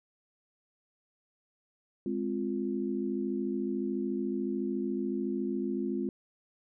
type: chord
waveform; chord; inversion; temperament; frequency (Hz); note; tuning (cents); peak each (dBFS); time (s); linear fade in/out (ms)
sine; F minor; first; equal; 207.7 / 261.6 / 349.2; Ab3 / C4 / F4; 0 / 0 / 0; -34; 2.06-6.09; 2
effects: none